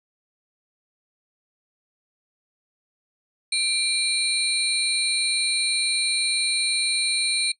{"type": "tone cluster", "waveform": "sine", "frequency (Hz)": [2374, 3957, 4254, 8780], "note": ["D7", "B7", "C8", "C#9"], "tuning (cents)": [18, 3, 28, -18], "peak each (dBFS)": -26, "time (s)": [3.52, 7.52], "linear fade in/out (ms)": 5, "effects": ["noise-tail reverb RT60 0.1 s tail -22 dB re dry"]}